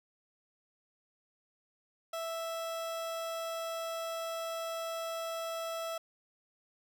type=tone; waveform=30% pulse; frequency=659.3 Hz; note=E5; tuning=in tune; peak=-33 dBFS; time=2.13-5.98 s; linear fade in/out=5 ms; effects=none